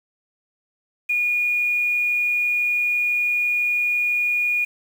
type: tone with quantisation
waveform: sine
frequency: 2442 Hz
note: D#7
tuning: 33 cents flat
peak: -18 dBFS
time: 1.09-4.65 s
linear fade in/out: 10 ms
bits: 7
effects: none